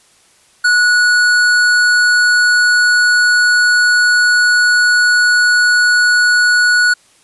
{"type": "tone with hard clipping", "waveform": "sine", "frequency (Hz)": 1465, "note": "F#6", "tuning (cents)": -18, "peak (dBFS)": -10, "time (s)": [0.64, 6.94], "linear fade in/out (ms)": 10, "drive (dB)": 13, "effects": ["white hiss -50 dBFS RMS until 7.23 s", "resampled to 24000 Hz"]}